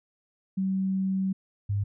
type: tone pair in turn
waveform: sine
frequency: 190.9 / 101.13 Hz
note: G3 / G#2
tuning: -46 / -46 cents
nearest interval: major seventh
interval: 1100 cents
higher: first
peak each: -24 dBFS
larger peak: neither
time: 0.57-1.33 / 1.69-1.84 s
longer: first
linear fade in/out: 10 ms
effects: none